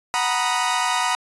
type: chord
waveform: sawtooth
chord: B major seventh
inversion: second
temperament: equal with one note detuned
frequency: 740 / 932.3 / 982.1 / 1244.5 Hz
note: F#5 / A#5 / B5 / D#6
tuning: 0 / 0 / -10 / 0 cents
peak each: -22 / -22 / -20 / -22 dBFS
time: 0.14-1.15 s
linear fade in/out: 0 ms
effects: resampled to 24000 Hz